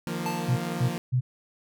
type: chord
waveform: sawtooth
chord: Eb suspended second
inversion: none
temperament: equal with one note detuned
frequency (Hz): 153.07 / 174.61 / 233.1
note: Eb3 / F3 / Bb3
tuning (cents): -28 / 0 / 0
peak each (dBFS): -32 / -28 / -30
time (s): 0.07-0.98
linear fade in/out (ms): 0
type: tone with exponential decay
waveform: square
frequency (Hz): 880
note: A5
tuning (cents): 0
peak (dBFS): -28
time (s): 0.26-0.82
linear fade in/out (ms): 0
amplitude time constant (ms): 120
type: tone bursts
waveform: sine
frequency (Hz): 126.1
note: B2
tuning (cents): +36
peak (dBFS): -20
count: 3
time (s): 0.48-1.21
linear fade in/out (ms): 20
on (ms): 90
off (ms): 230
effects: none